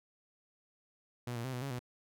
sawtooth tone with pitch steps, 121.8 / 117.2 / 130.5 / 123.7 / 138.4 / 123.5 Hz, B2 / A#2 / C3 / B2 / C#3 / B2, -24 / +10 / -4 / +3 / -2 / 0 cents, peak -33 dBFS, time 1.27-1.792 s, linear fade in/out 5 ms, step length 87 ms, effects none

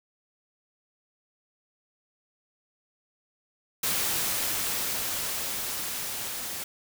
white noise with level ramp, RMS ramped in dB -27 to -35 dBFS, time 3.83-6.64 s, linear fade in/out 5 ms, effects none

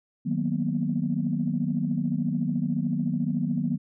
sine chord, B major seventh, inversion first, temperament equal, 155.56 / 185 / 233.1 / 246.9 Hz, D#3 / F#3 / A#3 / B3, 0 / 0 / 0 / 0 cents, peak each -29 dBFS, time 0.25-3.78 s, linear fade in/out 20 ms, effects tanh soft clip ceiling -13 dBFS

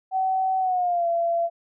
sine tone with pitch glide, 758 to 679.2 Hz, F#5 to F5, +42 to -48 cents, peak -20 dBFS, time 0.11-1.5 s, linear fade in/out 50 ms, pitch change -190 cents, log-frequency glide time 0.59-1.07 s, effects none

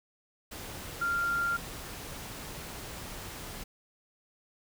sine tone in noise, 1390 Hz, F6, 9 cents flat, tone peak -27 dBFS, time 1.01-1.57 s, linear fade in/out 10 ms, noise pink, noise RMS -42 dBFS, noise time 0.51-3.64 s, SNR +12 dB, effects none

